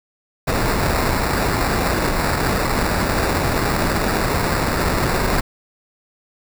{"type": "noise with sample-and-hold", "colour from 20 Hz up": "pink", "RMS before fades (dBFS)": -19, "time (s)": [0.47, 5.41], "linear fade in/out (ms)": 10, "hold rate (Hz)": 3150, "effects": []}